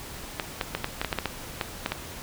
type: clicks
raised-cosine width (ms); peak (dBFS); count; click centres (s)
0.3; -10; 12; 0.398 / 0.612 / 0.75 / 0.844 / 1.015 / 1.047 / 1.128 / 1.187 / 1.257 / 1.612 / 1.861 / 1.92
effects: pink hiss -40 dBFS RMS until 2.22 s